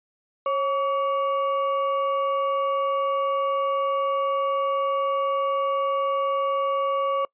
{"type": "ring-modulated tone", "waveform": "triangle", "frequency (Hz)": 842, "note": "G#5", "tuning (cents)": 24, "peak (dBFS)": -16, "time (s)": [0.46, 7.25], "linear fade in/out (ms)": 2, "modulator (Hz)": 296, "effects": ["noise-tail reverb RT60 0.1 s tail -25 dB re dry", "resampled to 8000 Hz"]}